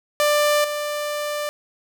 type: tone with level steps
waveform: sawtooth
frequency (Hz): 592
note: D5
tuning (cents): +14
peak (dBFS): -12 / -20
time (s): 0.2-1.49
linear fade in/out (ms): 0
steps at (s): 0.64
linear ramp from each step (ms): 5
effects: none